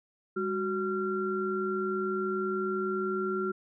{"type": "tone cluster", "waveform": "sine", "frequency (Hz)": [201.7, 372, 1374], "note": ["G3", "F#4", "F6"], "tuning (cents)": [50, 9, -29], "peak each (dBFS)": [-35, -30, -34], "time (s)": [0.36, 3.52], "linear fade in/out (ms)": 10, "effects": []}